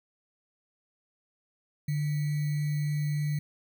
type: tone with sample-and-hold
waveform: sine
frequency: 148.3 Hz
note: D3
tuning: 17 cents sharp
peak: -26 dBFS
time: 1.88-3.39 s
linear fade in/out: 5 ms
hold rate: 2100 Hz
effects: none